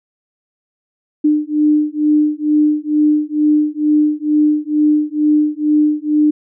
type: beating tone pair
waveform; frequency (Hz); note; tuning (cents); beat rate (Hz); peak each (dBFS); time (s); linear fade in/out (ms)
sine; 300 / 302.2; D4 / D4; +37 / +50; 2.2; -14; 1.24-6.31; 10
effects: none